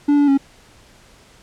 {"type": "tone with pitch steps", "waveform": "triangle", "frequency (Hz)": [289.7, 287.8, 275.2], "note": ["D4", "D4", "C#4"], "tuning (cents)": [-24, -35, -12], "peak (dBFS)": -9, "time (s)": [0.08, 0.377], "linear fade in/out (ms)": 10, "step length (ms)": 99, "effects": ["pink hiss -49 dBFS RMS until 1.42 s", "low-pass 9000 Hz 12 dB/octave"]}